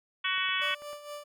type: harmonic tone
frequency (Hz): 374.2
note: F#4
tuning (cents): +20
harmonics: 3 / 4 / 5 / 6 / 7 / 8 / 9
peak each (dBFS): -35 / -35 / -35 / -35 / -35 / -35 / -35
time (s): 0.24-0.75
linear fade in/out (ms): 10
type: click train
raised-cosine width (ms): 0.5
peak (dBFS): -36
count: 6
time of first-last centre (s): 0.38-0.931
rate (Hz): 9.07
type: tone with tremolo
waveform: 30% pulse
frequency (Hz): 587.3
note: D5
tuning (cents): 0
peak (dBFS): -35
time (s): 0.61-1.24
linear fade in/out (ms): 10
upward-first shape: sine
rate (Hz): 4.3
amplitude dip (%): 65
effects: none